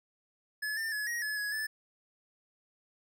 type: tone with pitch steps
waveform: square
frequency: 1710 / 1796 / 1700 / 1888 / 1710 / 1676 / 1744 Hz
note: A6 / A6 / G#6 / A#6 / A6 / G#6 / A6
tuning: -50 / +35 / +40 / +22 / -50 / +15 / -16 cents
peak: -33 dBFS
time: 0.62-1.67 s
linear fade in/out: 10 ms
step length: 150 ms
effects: none